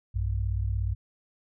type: tone pair together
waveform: sine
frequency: 60.5 / 97.43 Hz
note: B1 / G2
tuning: -35 / -10 cents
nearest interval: minor sixth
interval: 825 cents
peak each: -28 dBFS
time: 0.14-0.95 s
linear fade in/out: 20 ms
effects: none